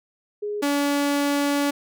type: tone pair in turn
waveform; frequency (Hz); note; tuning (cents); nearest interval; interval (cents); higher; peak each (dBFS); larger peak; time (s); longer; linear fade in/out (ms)
sine / sawtooth; 415.3 / 285.6; G#4 / D4; 0 / -48; tritone; 648; first; -25 / -16; second; 0.42-0.62 / 0.62-1.71; second; 10
effects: none